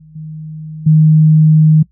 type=tone with level steps; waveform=sine; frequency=155.8 Hz; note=D#3; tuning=3 cents sharp; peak=-37 / -24 / -4 dBFS; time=0-1.83 s; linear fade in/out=10 ms; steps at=0.15 / 0.86 s; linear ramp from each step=10 ms; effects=noise-tail reverb RT60 0.1 s tail -21 dB re dry + added 60 Hz sine -52 dBFS peak until 1.91 s